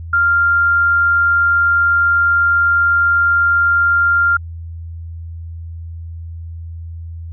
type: tone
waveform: sine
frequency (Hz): 1394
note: F6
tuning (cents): -4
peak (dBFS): -10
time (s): 0.13-4.37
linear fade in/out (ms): 5
effects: added 83 Hz sine -26 dBFS peak until 7.32 s